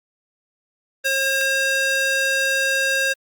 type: tone with high-pass filter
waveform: square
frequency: 538 Hz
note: C5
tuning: 48 cents sharp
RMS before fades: -20 dBFS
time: 1.04-3.14 s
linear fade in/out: 20 ms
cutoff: 1200 Hz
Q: 1.4
effects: Opus 24 kbps